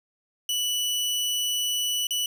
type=tone with dropouts; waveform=sawtooth; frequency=2960 Hz; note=F#7; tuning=in tune; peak=-21 dBFS; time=0.49-2.26 s; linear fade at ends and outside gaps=2 ms; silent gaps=2.07-2.107 s; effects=none